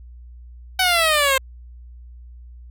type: exponential sweep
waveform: 10% pulse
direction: down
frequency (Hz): 759 to 523.3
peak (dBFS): -7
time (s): 0.79-1.38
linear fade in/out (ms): 5
effects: added 60 Hz sine -38 dBFS peak until 2.7 s